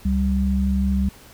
sine tone pair together, 69.3 / 194.82 Hz, C#2 / G3, 0 / -10 cents, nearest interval octave + tritone, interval 1790 cents, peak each -20 dBFS, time 0.05-1.09 s, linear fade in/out 5 ms, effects pink hiss -47 dBFS RMS until 1.33 s

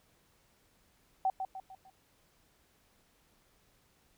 sine tone with echo, 764 Hz, G5, 45 cents flat, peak -26 dBFS, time 1.25-1.3 s, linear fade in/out 2 ms, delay 150 ms, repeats 4, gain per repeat -7 dB, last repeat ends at 1.9 s, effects pink hiss -69 dBFS RMS until 4.17 s

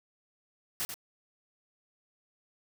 white noise with echo, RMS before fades -33 dBFS, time 0.8-0.85 s, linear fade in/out 0 ms, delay 91 ms, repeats 1, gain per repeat -7 dB, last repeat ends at 0.941 s, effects none

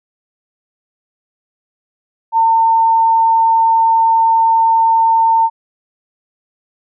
sine tone, 905 Hz, A5, 48 cents sharp, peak -8 dBFS, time 2.32-5.5 s, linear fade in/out 50 ms, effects none

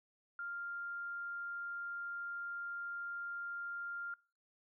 sine tone, 1396.9 Hz, F6, in tune, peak -40 dBFS, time 0.39-4.14 s, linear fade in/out 2 ms, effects noise-tail reverb RT60 0.4 s tail -23 dB re dry

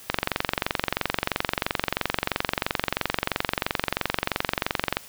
click train, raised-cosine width 0.3 ms, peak -5 dBFS, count 113, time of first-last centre 0.1-4.97 s, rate 23 Hz, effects white hiss -46 dBFS RMS until 5.08 s

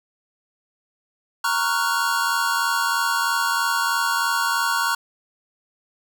square chord, Gb major seventh, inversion first, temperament equal, 932.3 / 1108.7 / 1396.9 / 1480 Hz, Bb5 / Db6 / F6 / Gb6, 0 / 0 / 0 / 0 cents, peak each -26 dBFS, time 1.44-4.95 s, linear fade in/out 5 ms, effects none

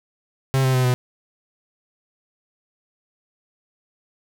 45% pulse tone with pitch steps, 133.5 / 130.75 / 128.06 / 125.43 Hz, C3 / C3 / C3 / B2, +35 / -1 / -37 / +27 cents, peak -16 dBFS, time 0.54-0.94 s, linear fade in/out 0 ms, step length 100 ms, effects none

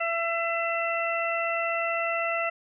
harmonic tone, 671 Hz, E5, 31 cents sharp, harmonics 1 / 2 / 3 / 4, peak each -29 / -31 / -32 / -31 dBFS, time 0-2.5 s, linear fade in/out 10 ms, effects none

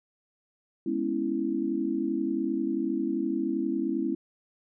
sine chord, C# minor seventh, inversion second, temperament equal, 207.7 / 246.9 / 277.2 / 329.6 Hz, G#3 / B3 / C#4 / E4, 0 / 0 / 0 / 0 cents, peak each -34 / -33 / -31 / -29 dBFS, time 0.86-4.15 s, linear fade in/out 5 ms, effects none

